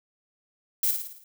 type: noise with echo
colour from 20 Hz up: violet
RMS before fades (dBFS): -24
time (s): 0.83-0.91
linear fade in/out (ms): 2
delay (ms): 55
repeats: 6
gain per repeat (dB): -5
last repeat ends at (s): 1.24
effects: none